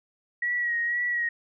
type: tone with vibrato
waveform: sine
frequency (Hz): 1910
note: A#6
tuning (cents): +42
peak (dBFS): -24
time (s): 0.42-1.29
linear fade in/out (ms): 5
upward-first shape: sine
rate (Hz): 2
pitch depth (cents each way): 34
effects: none